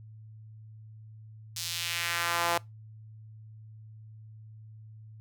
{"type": "tone with high-pass filter sweep", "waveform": "sawtooth", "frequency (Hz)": 171.1, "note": "F3", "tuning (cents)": -35, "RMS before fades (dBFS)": -31, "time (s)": [1.56, 2.58], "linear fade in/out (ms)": 5, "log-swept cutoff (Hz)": [5000, 720], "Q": 1.4, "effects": ["noise-tail reverb RT60 0.2 s tail -24 dB re dry", "added 109 Hz sine -46 dBFS peak until 5.2 s"]}